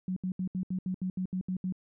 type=tone bursts; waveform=sine; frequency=185 Hz; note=F#3; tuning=in tune; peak=-29 dBFS; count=11; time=0.08-1.724 s; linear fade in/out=2 ms; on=84 ms; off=72 ms; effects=none